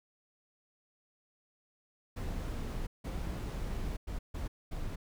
brown noise bursts at uneven times, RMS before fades -37 dBFS, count 5, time 2.16-2.87 / 3.04-3.97 / 4.07-4.19 / 4.34-4.48 / 4.71-4.96 s, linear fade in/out 10 ms, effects none

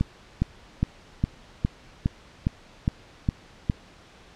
click train, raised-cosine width 5 ms, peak -9 dBFS, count 10, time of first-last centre 0.01-3.699 s, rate 2.44 Hz, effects pink hiss -51 dBFS RMS until 4.35 s + low-pass 5000 Hz 12 dB/octave

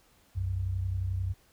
sine tone pair together, 62.8 / 94.09 Hz, B1 / F#2, +30 / +30 cents, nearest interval perfect fifth, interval 700 cents, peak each -35 / -29 dBFS, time 0.35-1.34 s, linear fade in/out 20 ms, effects pink hiss -64 dBFS RMS until 1.52 s

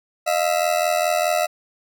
40% pulse ring-modulated tone, 659.3 Hz, E5, in tune, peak -14 dBFS, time 0.26-1.47 s, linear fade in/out 20 ms, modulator 42.4 Hz, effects none

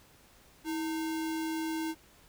sine tone with sample-and-hold, 321.4 Hz, E4, 44 cents flat, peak -31 dBFS, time 0.64-1.95 s, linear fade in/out 50 ms, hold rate 1225 Hz, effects pink hiss -60 dBFS RMS until 2.28 s

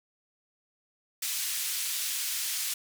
white band-pass noise, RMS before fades -32 dBFS, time 1.22-2.74 s, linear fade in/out 5 ms, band 2300 to 14000 Hz, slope 12 dB/octave, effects none

